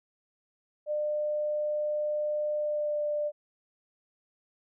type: tone with pitch glide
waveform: sine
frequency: 600 to 594.1 Hz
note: D5 to D5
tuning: +37 to +20 cents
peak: -27 dBFS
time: 0.86-3.32 s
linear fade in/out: 50 ms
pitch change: -17 cents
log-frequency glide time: 2.55-3.03 s
effects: none